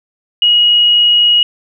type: tone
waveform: sine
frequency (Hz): 2896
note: F#7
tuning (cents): -38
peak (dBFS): -6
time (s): 0.42-1.43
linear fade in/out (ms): 2
effects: none